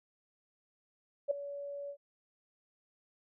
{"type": "tone with ADSR envelope", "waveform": "sine", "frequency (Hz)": 568, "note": "C#5", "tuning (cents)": 42, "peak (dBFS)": -24, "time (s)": [1.28, 1.97], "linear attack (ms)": 29, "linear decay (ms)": 6, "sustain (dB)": -15, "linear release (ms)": 74, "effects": []}